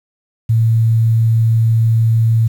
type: tone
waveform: sine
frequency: 113.3 Hz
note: A#2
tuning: 49 cents flat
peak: -9 dBFS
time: 0.49-2.48 s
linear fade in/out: 10 ms
effects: 7-bit